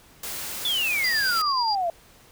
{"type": "noise", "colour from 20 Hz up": "white", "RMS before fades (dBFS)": -33, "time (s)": [0.23, 1.42], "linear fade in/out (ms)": 5}
{"type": "exponential sweep", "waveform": "sine", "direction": "down", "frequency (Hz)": [3520, 657], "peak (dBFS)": -22, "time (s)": [0.65, 1.9], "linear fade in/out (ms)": 2}
{"type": "tone with tremolo", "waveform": "sine", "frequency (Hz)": 4791, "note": "D8", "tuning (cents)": 34, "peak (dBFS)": -24, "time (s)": [1.04, 1.75], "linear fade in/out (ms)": 2, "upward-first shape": "square", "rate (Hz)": 9.4, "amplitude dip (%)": 35}
{"effects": ["pink hiss -53 dBFS RMS until 2.31 s"]}